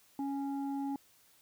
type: tone pair together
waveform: sine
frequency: 277.3 / 830.6 Hz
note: C#4 / G#5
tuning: +1 / 0 cents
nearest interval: octave + perfect fifth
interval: 1899 cents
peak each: -33 / -40 dBFS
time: 0.19-0.96 s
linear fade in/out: 2 ms
effects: tanh soft clip ceiling -28 dBFS + white hiss -65 dBFS RMS until 1.41 s